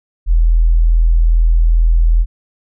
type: tone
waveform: sine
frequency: 41.2 Hz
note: E1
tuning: in tune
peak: -7 dBFS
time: 0.26-2.26 s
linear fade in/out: 50 ms
effects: none